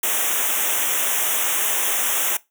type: band-stop noise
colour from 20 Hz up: white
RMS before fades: -21 dBFS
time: 0.03-2.37 s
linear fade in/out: 5 ms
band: 3600 to 5700 Hz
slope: 96 dB/octave
effects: noise-tail reverb RT60 0.2 s tail -20 dB re dry + high-pass 400 Hz 12 dB/octave